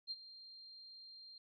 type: tone with ADSR envelope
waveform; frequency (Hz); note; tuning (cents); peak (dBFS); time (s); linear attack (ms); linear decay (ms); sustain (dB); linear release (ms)
sine; 4186; C8; 0; -38; 0.07-1.38; 41; 37; -15; 3
effects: none